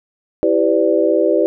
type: chord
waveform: sine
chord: E minor seventh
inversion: none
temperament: equal with one note detuned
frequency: 329.6 / 392 / 506.6 / 587.3 Hz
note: E4 / G4 / B4 / D5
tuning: 0 / 0 / +44 / 0 cents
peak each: -17 dBFS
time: 0.43-1.46 s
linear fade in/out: 0 ms
effects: none